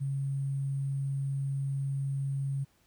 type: tone with sample-and-hold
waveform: sine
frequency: 137.4 Hz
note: C#3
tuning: 15 cents flat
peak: -29 dBFS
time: 0-2.65 s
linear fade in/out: 20 ms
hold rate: 8820 Hz
effects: pink hiss -68 dBFS RMS until 2.86 s